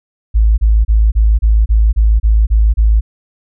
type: tone bursts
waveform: sine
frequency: 54 Hz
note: A1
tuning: 32 cents flat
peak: -6 dBFS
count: 10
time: 0.34-3.01 s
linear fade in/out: 20 ms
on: 240 ms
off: 30 ms
effects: none